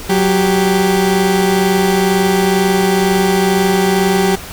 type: tone pair together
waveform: 30% pulse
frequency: 185.5 / 393.1 Hz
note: F#3 / G4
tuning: +5 / +5 cents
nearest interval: octave + minor second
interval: 1300 cents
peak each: -11 dBFS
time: 0.09-4.36 s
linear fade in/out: 10 ms
effects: pink hiss -30 dBFS RMS until 4.52 s